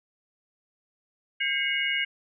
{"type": "tone cluster", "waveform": "sine", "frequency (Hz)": [1608, 2058, 2199, 2872], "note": ["G6", "C7", "C#7", "F7"], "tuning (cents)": [44, -29, -14, 48], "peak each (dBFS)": [-31, -33, -28, -29], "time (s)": [1.4, 2.05], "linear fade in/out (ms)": 10, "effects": []}